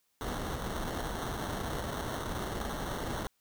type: noise with sample-and-hold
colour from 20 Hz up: pink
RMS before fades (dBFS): -36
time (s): 0.21-3.27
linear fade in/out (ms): 0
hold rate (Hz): 2450
effects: white hiss -75 dBFS RMS until 3.4 s